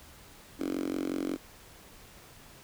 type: tone with high-pass filter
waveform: 5% pulse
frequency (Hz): 45.51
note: F#1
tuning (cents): -28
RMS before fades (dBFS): -33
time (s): 0.59-1.37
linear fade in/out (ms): 20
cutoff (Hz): 290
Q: 6.5
effects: pink hiss -53 dBFS RMS until 2.63 s